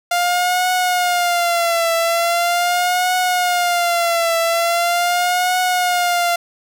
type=tone with vibrato; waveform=sawtooth; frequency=698.5 Hz; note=F5; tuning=in tune; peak=-11 dBFS; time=0.11-6.36 s; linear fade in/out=5 ms; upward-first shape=triangle; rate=0.41 Hz; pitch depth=87 cents each way; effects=none